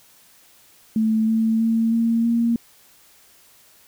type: tone with pitch steps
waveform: sine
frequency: 220 / 223.2 / 226.4 / 229.7 / 233.1 Hz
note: A3 / A3 / A3 / A#3 / A#3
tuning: 0 / +25 / +50 / -25 / 0 cents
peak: -16 dBFS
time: 0.96-2.56 s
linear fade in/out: 2 ms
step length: 320 ms
effects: white hiss -53 dBFS RMS until 3.87 s